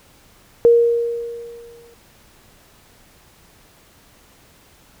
sine tone with exponential decay, 469.4 Hz, A#4, 12 cents sharp, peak -6 dBFS, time 0.65-1.94 s, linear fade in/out 0 ms, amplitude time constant 280 ms, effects pink hiss -51 dBFS RMS until 5 s

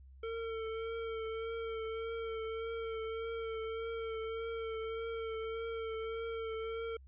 square tone with vibrato, 450.9 Hz, A4, 42 cents sharp, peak -38 dBFS, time 0.23-6.97 s, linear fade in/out 5 ms, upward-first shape triangle, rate 1.7 Hz, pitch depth 29 cents each way, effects added 66 Hz sine -53 dBFS peak until 7.07 s + resampled to 8000 Hz

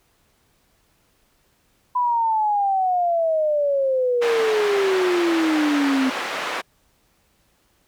sine exponential sweep, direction down, 1000 to 258.7 Hz, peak -17 dBFS, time 1.95-6.1 s, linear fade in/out 10 ms
white band-pass noise, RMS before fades -27 dBFS, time 4.21-6.62 s, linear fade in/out 20 ms, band 410 to 2000 Hz, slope 12 dB/octave
effects pink hiss -63 dBFS RMS until 7.87 s

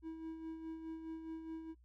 triangle tone with tremolo, 322.7 Hz, E4, 37 cents flat, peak -39 dBFS, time 0.02-1.75 s, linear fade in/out 50 ms, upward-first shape sine, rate 4.8 Hz, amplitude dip 50%, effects noise-tail reverb RT60 0.1 s tail -21 dB re dry + added 60 Hz sine -62 dBFS peak until 1.84 s

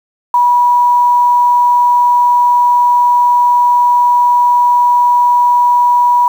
sine tone with quantisation, 972 Hz, B5, 28 cents flat, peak -6 dBFS, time 0.34-6.28 s, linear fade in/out 2 ms, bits 6, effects none

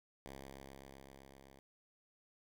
5% pulse tone with level ramp, 67.8 Hz, C#2, 38 cents flat, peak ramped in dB -37 to -48 dBFS, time 0.26-1.59 s, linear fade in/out 0 ms, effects none

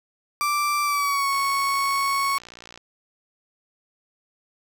35% pulse tone with pitch glide, 1173 to 1107.2 Hz, D6 to C#6, -2 to -2 cents, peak -19 dBFS, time 0.41-2.38 s, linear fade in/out 0 ms, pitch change -100 cents, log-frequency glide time 0.83-1.27 s
click train, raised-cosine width 0.2 ms, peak -24 dBFS, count 86, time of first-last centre 1.33-2.776 s, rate 58.8 Hz
effects none

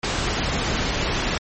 pink noise, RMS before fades -23 dBFS, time 0.03-1.38 s, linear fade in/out 5 ms, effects low-pass 7000 Hz 12 dB/octave + MP3 32 kbps

